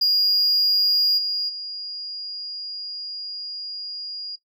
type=tone with level steps; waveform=sine; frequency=4851 Hz; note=D#8; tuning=45 cents flat; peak=-13 / -21 / -29 dBFS; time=0.01-4.36 s; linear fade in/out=10 ms; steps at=1.17 / 1.48 s; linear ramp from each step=20 ms; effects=noise-tail reverb RT60 0.1 s tail -17 dB re dry + tanh soft clip ceiling -15 dBFS